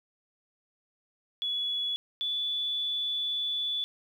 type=tone pair in turn; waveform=sine; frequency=3394 / 3457 Hz; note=G#7 / A7; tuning=+37 / -31 cents; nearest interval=unison; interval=32 cents; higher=second; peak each=-28 dBFS; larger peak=neither; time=1.42-1.96 / 2.21-3.84 s; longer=second; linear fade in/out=0 ms; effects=10-bit